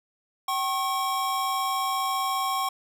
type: tone pair together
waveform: square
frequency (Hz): 769 / 1087.5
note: G5 / C#6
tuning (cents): -33 / -33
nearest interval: tritone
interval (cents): 600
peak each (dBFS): -30 / -27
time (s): 0.48-2.69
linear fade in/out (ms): 5
effects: none